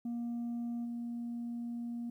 sine tone with level steps, 236.7 Hz, A#3, 27 cents sharp, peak -32 / -35 dBFS, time 0.05-2.1 s, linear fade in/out 5 ms, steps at 0.84 s, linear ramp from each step 20 ms, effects tanh soft clip ceiling -34 dBFS + 12-bit

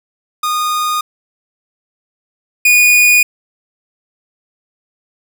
45% pulse tone pair in turn, 1229 / 2458 Hz, D#6 / D#7, -22 / -22 cents, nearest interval octave, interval 1200 cents, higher second, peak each -14 / -6 dBFS, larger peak second, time 0.43-1.01 / 2.65-3.23 s, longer neither, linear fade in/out 5 ms, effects none

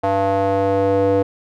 square tone with band-pass filter sweep, 98 Hz, G2, in tune, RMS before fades -17 dBFS, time 0.03-1.23 s, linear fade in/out 10 ms, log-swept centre 720 to 470 Hz, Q 3, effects none

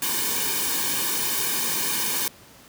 white noise with comb filter, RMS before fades -25 dBFS, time 0.02-2.28 s, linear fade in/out 2 ms, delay 1.5 ms, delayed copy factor -0.95, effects pink hiss -49 dBFS RMS until 2.68 s + high-pass 80 Hz 12 dB/octave

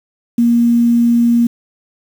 sine tone with quantisation, 235.8 Hz, A#3, 20 cents sharp, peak -8 dBFS, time 0.38-1.47 s, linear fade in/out 5 ms, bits 6, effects none

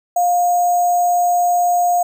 sine tone with sample-and-hold, 706 Hz, F5, 19 cents sharp, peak -12 dBFS, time 0.16-2.03 s, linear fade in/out 5 ms, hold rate 7350 Hz, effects none

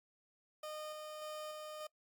30% pulse tone with tremolo, 612 Hz, D#5, 29 cents flat, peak -40 dBFS, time 0.63-1.87 s, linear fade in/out 5 ms, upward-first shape square, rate 1.7 Hz, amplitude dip 25%, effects noise-tail reverb RT60 0.1 s tail -23 dB re dry + MP3 96 kbps

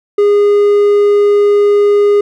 triangle tone, 410 Hz, G#4, 22 cents flat, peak -4 dBFS, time 0.18-2.21 s, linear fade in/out 5 ms, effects none

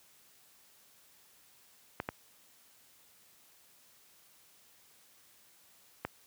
clicks, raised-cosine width 0.5 ms, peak -19 dBFS, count 3, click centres 2.001 / 2.089 / 6.05 s, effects white hiss -63 dBFS RMS until 6.26 s + high-pass 60 Hz 12 dB/octave

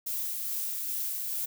violet noise with tremolo, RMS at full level -32 dBFS, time 0.06-1.46 s, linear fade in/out 10 ms, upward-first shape sine, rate 2.4 Hz, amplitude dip 25%, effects none

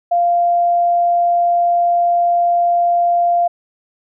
sine tone, 695 Hz, F5, 9 cents flat, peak -11 dBFS, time 0.11-3.48 s, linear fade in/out 10 ms, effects none

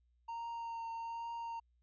triangle tone with vibrato, 923 Hz, A#5, 17 cents flat, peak -38 dBFS, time 0.28-1.6 s, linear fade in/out 10 ms, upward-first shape triangle, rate 1.2 Hz, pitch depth 17 cents each way, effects added 60 Hz sine -70 dBFS peak until 1.82 s + resampled to 16000 Hz

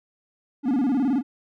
triangle tone with vibrato, 261.6 Hz, C4, in tune, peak -17 dBFS, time 0.63-1.23 s, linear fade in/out 50 ms, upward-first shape square, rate 19 Hz, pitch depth 150 cents each way, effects none

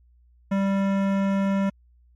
sine tone with hard clipping, 196 Hz, G3, in tune, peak -22 dBFS, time 0.51-1.7 s, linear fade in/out 10 ms, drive 17 dB, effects added 60 Hz sine -54 dBFS peak until 2.15 s + MP3 64 kbps

